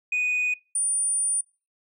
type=tone pair in turn; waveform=sine; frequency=2482 / 9344 Hz; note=D#7 / D9; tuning=-5 / -10 cents; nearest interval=octave + major seventh; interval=2295 cents; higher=second; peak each=-20 dBFS; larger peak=neither; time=0.12-0.54 / 0.75-1.41 s; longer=second; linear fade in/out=5 ms; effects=noise-tail reverb RT60 0.3 s tail -23 dB re dry + tanh soft clip ceiling -20 dBFS